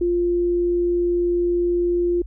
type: tone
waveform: sine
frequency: 349.2 Hz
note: F4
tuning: in tune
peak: -17 dBFS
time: 0.01-2.22 s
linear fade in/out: 5 ms
effects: added 50 Hz sine -32 dBFS peak until 2.26 s